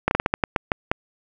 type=slowing click train; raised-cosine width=0.5 ms; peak=-3 dBFS; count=10; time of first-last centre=0.08-0.915 s; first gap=31 ms; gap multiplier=1.26; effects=none